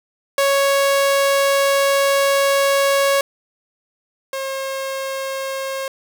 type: tone pair in turn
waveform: sawtooth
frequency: 554.4 / 537.7 Hz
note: C#5 / C5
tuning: 0 / +47 cents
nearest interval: minor second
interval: 53 cents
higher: first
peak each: -10 / -19 dBFS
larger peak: first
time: 0.38-3.21 / 4.33-5.88 s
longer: first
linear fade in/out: 2 ms
effects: none